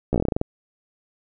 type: slowing click train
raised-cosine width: 2 ms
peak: -8 dBFS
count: 11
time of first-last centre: 0.13-0.414 s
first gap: 14 ms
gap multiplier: 1.15
effects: none